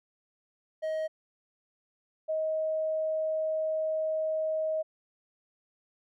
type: tone pair in turn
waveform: triangle / sine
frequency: 630 / 630 Hz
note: D#5 / D#5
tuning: +21 / +21 cents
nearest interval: unison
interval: 0 cents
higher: neither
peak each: -27 dBFS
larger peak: neither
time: 0.82-1.08 / 2.28-4.83 s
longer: second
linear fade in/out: 20 ms
effects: none